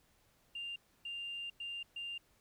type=tone bursts at uneven times; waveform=sine; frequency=2794 Hz; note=F7; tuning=in tune; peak=-39 dBFS; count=4; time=0.55-0.76 / 1.05-1.5 / 1.6-1.83 / 1.96-2.18 s; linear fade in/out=5 ms; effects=tanh soft clip ceiling -35 dBFS + pink hiss -71 dBFS RMS until 2.4 s